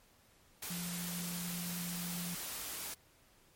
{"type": "tone in noise", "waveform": "sine", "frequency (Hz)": 174.61, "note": "F3", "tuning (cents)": 0, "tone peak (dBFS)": -40, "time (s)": [0.7, 2.35], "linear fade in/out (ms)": 5, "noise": "white", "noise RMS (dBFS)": -42, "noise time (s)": [0.62, 2.94], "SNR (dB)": -1, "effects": ["pink hiss -66 dBFS RMS until 3.55 s", "MP3 64 kbps"]}